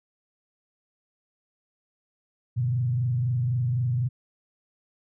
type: tone with frequency modulation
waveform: sine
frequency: 122.9 Hz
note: B2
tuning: 8 cents flat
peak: -22 dBFS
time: 2.56-4.09 s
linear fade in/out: 20 ms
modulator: 23.9 Hz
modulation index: 0.55
effects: none